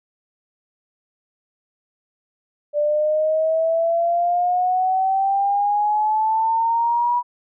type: exponential sweep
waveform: sine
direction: up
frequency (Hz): 587.3 to 976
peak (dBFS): -16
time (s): 2.73-7.23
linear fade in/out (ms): 50
effects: none